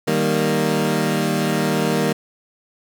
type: chord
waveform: 20% pulse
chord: Eb major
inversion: none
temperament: equal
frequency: 155.56 / 196 / 233.1 Hz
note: Eb3 / G3 / Bb3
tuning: 0 / 0 / 0 cents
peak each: -17 dBFS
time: 0.07-2.13 s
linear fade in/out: 10 ms
effects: none